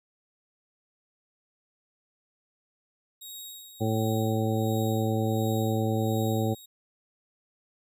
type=tone with tremolo; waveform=15% pulse; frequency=3778 Hz; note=A#7; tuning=22 cents sharp; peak=-32 dBFS; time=3.21-6.66 s; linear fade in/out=10 ms; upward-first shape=sine; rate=1.4 Hz; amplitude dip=60%
type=harmonic tone; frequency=110 Hz; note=A2; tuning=in tune; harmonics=1 / 2 / 3 / 4 / 5 / 7; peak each=-27 / -30 / -32 / -33 / -34 / -35 dBFS; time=3.8-6.55 s; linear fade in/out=20 ms
effects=none